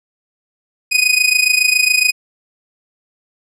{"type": "tone with amplitude modulation", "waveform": "sawtooth", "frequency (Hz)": 2495, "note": "D#7", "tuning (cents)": 4, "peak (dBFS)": -4, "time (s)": [0.91, 2.12], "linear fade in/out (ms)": 20, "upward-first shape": "sine", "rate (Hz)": 27.2, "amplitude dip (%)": 80, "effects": ["low-pass 12000 Hz 12 dB/octave"]}